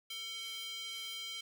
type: tone with high-pass filter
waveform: square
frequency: 449 Hz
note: A4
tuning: 35 cents sharp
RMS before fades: -43 dBFS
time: 0.1-1.41 s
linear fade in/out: 5 ms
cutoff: 3000 Hz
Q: 3.8
effects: none